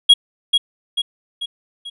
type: tone with echo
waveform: triangle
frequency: 3300 Hz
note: G#7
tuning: 12 cents flat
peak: -3 dBFS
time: 0.09-0.14 s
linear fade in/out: 10 ms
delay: 440 ms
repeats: 4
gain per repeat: -6 dB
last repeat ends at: 1.9 s
effects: resampled to 32000 Hz